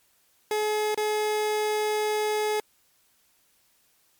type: tone with dropouts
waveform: 30% pulse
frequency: 425 Hz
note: G#4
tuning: 40 cents sharp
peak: -21 dBFS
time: 0.51-2.6 s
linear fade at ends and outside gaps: 2 ms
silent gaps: 0.946-0.975 s
effects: white hiss -65 dBFS RMS until 4.19 s + MP3 96 kbps